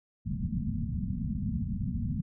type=low-pass noise; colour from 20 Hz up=white; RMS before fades=-32 dBFS; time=0.25-2.22 s; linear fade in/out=20 ms; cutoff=240 Hz; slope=96 dB/octave; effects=none